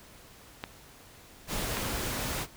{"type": "clicks", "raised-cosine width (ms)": 0.3, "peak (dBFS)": -18, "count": 2, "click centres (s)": [0.639, 1.77]}
{"type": "noise", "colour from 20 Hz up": "pink", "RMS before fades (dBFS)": -33, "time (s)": [1.47, 2.47], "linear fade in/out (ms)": 50}
{"effects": ["pink hiss -53 dBFS RMS until 2.56 s"]}